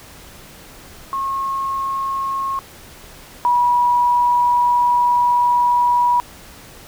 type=tone pair in turn; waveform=sine; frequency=1085 / 970.3 Hz; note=C#6 / B5; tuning=-37 / -31 cents; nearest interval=major second; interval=194 cents; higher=first; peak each=-19 / -12 dBFS; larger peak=second; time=1.13-2.59 / 3.45-6.2 s; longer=second; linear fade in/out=0 ms; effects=pink hiss -41 dBFS RMS until 6.87 s